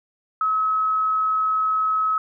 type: tone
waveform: sine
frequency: 1284 Hz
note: E6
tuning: 46 cents flat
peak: -18 dBFS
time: 0.41-2.18 s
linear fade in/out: 2 ms
effects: none